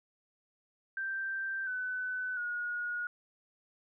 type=tone with pitch steps; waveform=sine; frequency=1568 / 1505 / 1444.5 Hz; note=G6 / F#6 / F#6; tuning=0 / +29 / -42 cents; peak=-33 dBFS; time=0.97-3.07 s; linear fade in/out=2 ms; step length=700 ms; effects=none